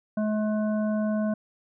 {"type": "harmonic tone", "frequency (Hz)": 213.6, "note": "G#3", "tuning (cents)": 49, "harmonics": [1, 3, 5, 7], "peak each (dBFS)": [-24, -30, -42, -42], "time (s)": [0.17, 1.34], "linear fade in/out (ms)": 5, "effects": []}